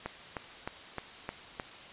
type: click train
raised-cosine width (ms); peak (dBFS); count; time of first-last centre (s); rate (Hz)
0.5; -20; 6; 0.06-1.598; 3.25
effects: white hiss -48 dBFS RMS until 1.92 s + resampled to 8000 Hz